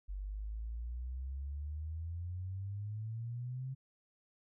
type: exponential sweep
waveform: sine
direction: up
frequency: 47.16 to 134 Hz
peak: -38 dBFS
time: 0.08-3.75 s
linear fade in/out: 20 ms
effects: none